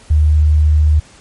sine tone, 76.1 Hz, D#2, 38 cents flat, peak -7 dBFS, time 0.1-1 s, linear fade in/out 10 ms, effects pink hiss -43 dBFS RMS until 1.2 s + MP3 48 kbps

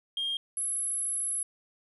sine tone pair in turn, 3219 / 10827 Hz, G7 / E9, +45 / +45 cents, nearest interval octave + major sixth, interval 2100 cents, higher second, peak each -27 dBFS, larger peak neither, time 0.17-0.37 / 0.57-1.43 s, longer second, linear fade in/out 2 ms, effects tanh soft clip ceiling -26 dBFS + 11-bit

